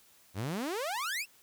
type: exponential sweep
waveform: sawtooth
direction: up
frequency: 87 to 2810 Hz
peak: -29 dBFS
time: 0.34-1.26 s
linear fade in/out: 50 ms
effects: white hiss -62 dBFS RMS until 1.42 s